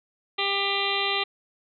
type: harmonic tone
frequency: 397.6 Hz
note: G4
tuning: 25 cents sharp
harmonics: 1 / 2 / 3 / 5 / 6 / 7 / 8 / 9 / 10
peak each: -32 / -32 / -32 / -32 / -32 / -32 / -32 / -32 / -32 dBFS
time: 0.38-1.24 s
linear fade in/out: 10 ms
effects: none